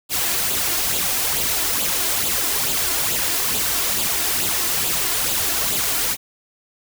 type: noise with flanger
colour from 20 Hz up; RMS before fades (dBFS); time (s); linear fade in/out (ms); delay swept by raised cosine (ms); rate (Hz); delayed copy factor
white; -21; 0.09-6.17; 50; 0.26 to 2.96; 2.3; +0.55
effects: none